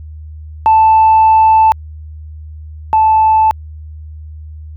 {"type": "tone pair in turn", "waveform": "sine", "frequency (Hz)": [880, 875.3], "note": ["A5", "A5"], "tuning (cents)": [0, -9], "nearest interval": "unison", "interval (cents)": 9, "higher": "first", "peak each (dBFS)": [-3, -5], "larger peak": "first", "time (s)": [[0.66, 1.72], [2.93, 3.51]], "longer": "first", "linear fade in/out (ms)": 0, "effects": ["tanh soft clip ceiling -2 dBFS", "added 77 Hz sine -27 dBFS peak until 4.76 s"]}